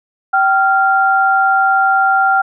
sine tone pair together, 774 / 1389.9 Hz, G5 / F6, -22 / -9 cents, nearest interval minor seventh, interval 1013 cents, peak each -12 dBFS, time 0.33-2.42 s, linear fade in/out 10 ms, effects none

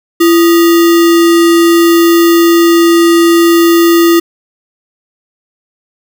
sine tone with sample-and-hold, 337.8 Hz, E4, 42 cents sharp, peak -3 dBFS, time 0.2-4.2 s, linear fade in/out 10 ms, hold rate 1575 Hz, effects none

